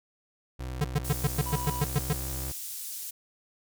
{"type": "tone with pitch glide", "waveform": "30% pulse", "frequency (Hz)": [63.5, 65.47], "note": ["B1", "C2"], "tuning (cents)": [49, 2], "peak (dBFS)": -31, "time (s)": [0.59, 2.52], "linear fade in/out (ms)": 10, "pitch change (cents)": 53, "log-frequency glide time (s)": [1.77, 2.18]}
{"type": "tone bursts", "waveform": "square", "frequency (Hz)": 146.6, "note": "D3", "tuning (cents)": -3, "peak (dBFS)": -23, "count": 10, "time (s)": [0.81, 2.13], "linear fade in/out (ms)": 5, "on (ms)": 33, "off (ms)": 110}
{"type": "high-pass noise", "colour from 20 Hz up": "pink", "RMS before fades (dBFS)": -38, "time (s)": [1.04, 3.11], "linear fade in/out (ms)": 10, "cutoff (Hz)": 7700, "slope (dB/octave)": 12}
{"type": "tone", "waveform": "triangle", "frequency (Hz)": 981, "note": "B5", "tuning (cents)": -12, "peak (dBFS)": -33, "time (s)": [1.46, 1.83], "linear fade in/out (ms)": 5}
{"effects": []}